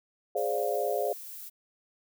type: chord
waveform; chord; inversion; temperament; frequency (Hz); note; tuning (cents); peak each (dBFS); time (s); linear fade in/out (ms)
sine; D half-diminished seventh; second; equal; 415.3 / 523.3 / 587.3 / 698.5; Ab4 / C5 / D5 / F5; 0 / 0 / 0 / 0; -32; 0.35-1.13; 5
type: noise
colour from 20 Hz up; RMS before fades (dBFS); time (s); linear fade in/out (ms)
violet; -43; 0.36-1.5; 20
effects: none